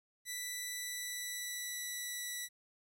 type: tone with pitch glide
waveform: 10% pulse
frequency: 1975.5 to 1957.3 Hz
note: B6 to B6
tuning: 0 to -16 cents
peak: -30 dBFS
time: 0.25-2.49 s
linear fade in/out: 50 ms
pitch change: -16 cents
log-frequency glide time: 0.7-2.37 s
effects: 12-bit